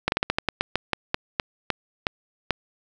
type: slowing click train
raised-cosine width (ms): 0.3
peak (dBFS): -5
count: 15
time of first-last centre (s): 0.08-2.507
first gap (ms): 41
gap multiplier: 1.2
effects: none